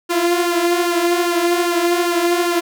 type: tone with flanger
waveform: sawtooth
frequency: 346.6 Hz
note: F4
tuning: 13 cents flat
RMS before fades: -17 dBFS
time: 0.09-2.61 s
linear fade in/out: 20 ms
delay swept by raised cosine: 0.66 to 6.26 ms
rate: 2.5 Hz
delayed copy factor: +0.55
effects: none